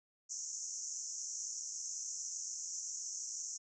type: band-pass noise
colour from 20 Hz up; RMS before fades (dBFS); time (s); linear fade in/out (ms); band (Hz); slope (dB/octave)
pink; -43; 0.29-3.58; 20; 5700 to 7200; 96
effects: none